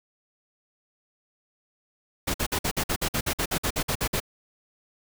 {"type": "noise bursts", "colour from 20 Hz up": "pink", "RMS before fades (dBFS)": -26, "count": 16, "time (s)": [2.27, 4.202], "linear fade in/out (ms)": 10, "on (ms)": 72, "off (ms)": 52, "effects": []}